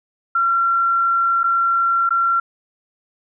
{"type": "tone with dropouts", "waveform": "sine", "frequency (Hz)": 1366, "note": "F6", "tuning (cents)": -39, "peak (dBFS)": -14, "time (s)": [0.35, 2.4], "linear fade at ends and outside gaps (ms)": 5, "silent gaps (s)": [[1.433, 1.44], [2.092, 2.106]], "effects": []}